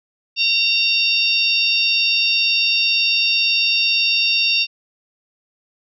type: harmonic tone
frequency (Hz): 918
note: A#5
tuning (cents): -27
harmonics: 3 / 4 / 5 / 6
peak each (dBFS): -17 / -21 / -22 / -23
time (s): 0.36-4.67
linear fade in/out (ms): 50
effects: none